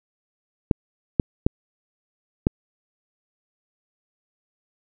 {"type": "clicks", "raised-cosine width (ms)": 3, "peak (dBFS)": -3, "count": 4, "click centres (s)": [0.712, 1.198, 1.465, 2.469], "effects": []}